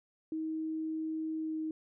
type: tone with pitch glide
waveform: sine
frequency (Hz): 316.9 to 314.7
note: D#4 to D#4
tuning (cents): +32 to +20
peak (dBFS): -33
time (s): 0.32-1.71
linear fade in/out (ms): 2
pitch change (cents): -12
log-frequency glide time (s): 1.37-1.56
effects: none